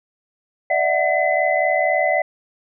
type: tone cluster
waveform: sine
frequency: 592 / 656 / 741 / 2023 Hz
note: D5 / E5 / F#5 / B6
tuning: +14 / -9 / +2 / +41 cents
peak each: -21 dBFS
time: 0.7-2.22 s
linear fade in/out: 5 ms
effects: none